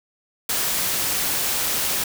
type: noise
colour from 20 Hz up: white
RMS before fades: -23 dBFS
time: 0.49-2.04 s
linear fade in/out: 5 ms
effects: none